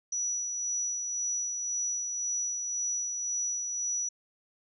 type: tone with tremolo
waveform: sine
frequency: 5880 Hz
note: F#8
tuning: 12 cents flat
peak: -28 dBFS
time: 0.12-4.09 s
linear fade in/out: 5 ms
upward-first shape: sine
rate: 1.9 Hz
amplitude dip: 35%
effects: none